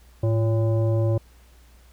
sine tone with frequency modulation, 108.9 Hz, A2, 17 cents flat, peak -18 dBFS, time 0.23-1.18 s, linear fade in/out 5 ms, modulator 453 Hz, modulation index 0.66, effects added 60 Hz sine -50 dBFS peak until 1.92 s + pink hiss -58 dBFS RMS until 1.92 s

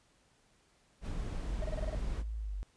brown noise, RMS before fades -38 dBFS, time 1.01-2.24 s, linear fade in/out 50 ms
sine linear two-way sweep, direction up then down, 46.21 to 55 to 46.21 Hz, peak -35 dBFS, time 1.49-2.63 s, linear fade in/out 0 ms, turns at 2.36 s
triangle tone bursts, 622.3 Hz, D#5, in tune, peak -36 dBFS, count 7, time 1.62-1.949 s, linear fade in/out 2 ms, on 23 ms, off 28 ms
effects pink hiss -69 dBFS RMS until 2.76 s + resampled to 22050 Hz

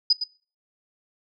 sine tone with echo, 4976 Hz, D#8, 1 cent flat, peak -14 dBFS, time 0.1-0.13 s, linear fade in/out 5 ms, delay 110 ms, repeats 1, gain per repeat -9 dB, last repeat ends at 0.24 s, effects noise-tail reverb RT60 0.4 s tail -23 dB re dry

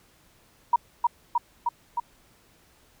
sine tone with echo, 951 Hz, A#5, 34 cents sharp, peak -15 dBFS, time 0.73-0.76 s, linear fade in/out 5 ms, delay 310 ms, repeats 4, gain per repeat -2 dB, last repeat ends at 2 s, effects pink hiss -60 dBFS RMS until 3 s

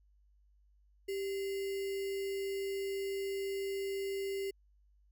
sine tone with sample-and-hold, 392 Hz, G4, in tune, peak -34 dBFS, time 1.08-4.51 s, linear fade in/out 10 ms, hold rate 2450 Hz, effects added 50 Hz sine -64 dBFS peak until 5.11 s

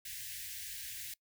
white band-stop noise, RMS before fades -44 dBFS, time 0.05-1.14 s, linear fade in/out 5 ms, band 130 to 1600 Hz, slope 96 dB/octave, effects noise-tail reverb RT60 0.1 s tail -23 dB re dry

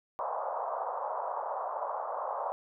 white band-pass noise, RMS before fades -35 dBFS, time 0.19-2.52 s, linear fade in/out 0 ms, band 530 to 1100 Hz, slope 48 dB/octave, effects none

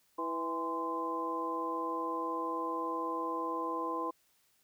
harmonic tone with a mistuned harmonic, 164.2 Hz, E3, 6 cents flat, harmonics 2 / 3 / 4 / 5 / 6, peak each -39 / -40 / -46 / -45 / -35 dBFS, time 0.18-4.11 s, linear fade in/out 10 ms, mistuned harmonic 6, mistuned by +83 cents, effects white hiss -71 dBFS RMS until 4.63 s

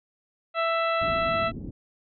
harmonic tone, 662 Hz, E5, 7 cents sharp, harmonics 1 / 2 / 3 / 4 / 5 / 6, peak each -26 / -26 / -34 / -33 / -40 / -40 dBFS, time 0.54-1.52 s, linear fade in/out 50 ms
white low-pass noise, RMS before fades -36 dBFS, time 1.01-1.71 s, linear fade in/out 5 ms, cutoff 280 Hz, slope 24 dB/octave
effects none

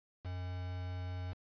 triangle tone with quantisation, 90.5 Hz, F#2, 38 cents flat, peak -36 dBFS, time 0.24-1.34 s, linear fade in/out 20 ms, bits 8, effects resampled to 11025 Hz

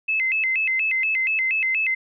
sine tone with vibrato, 2321 Hz, D7, 21 cents flat, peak -19 dBFS, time 0.08-1.95 s, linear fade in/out 10 ms, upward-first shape square, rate 4.2 Hz, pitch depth 200 cents each way, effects none

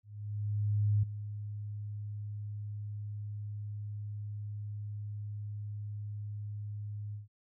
sine tone with ADSR envelope, 104 Hz, G#2, 3 cents sharp, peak -24 dBFS, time 0.03-7.28 s, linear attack 1000 ms, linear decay 6 ms, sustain -13 dB, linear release 140 ms, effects none

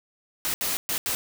white noise bursts at uneven times, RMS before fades -27 dBFS, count 4, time 0.45-0.54 / 0.61-0.77 / 0.89-0.98 / 1.06-1.15 s, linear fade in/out 0 ms, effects none

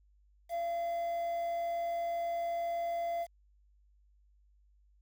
triangle tone with quantisation, 683 Hz, F5, 39 cents flat, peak -30 dBFS, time 0.49-3.27 s, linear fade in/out 50 ms, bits 9, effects added 50 Hz sine -63 dBFS peak until 5.01 s

